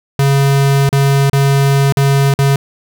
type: tone with dropouts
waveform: square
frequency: 138.59 Hz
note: C#3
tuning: in tune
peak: -9 dBFS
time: 0.19-2.56 s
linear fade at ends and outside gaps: 2 ms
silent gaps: 0.891-0.927 / 1.298-1.33 / 1.924-1.97 / 2.34-2.389 s
effects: none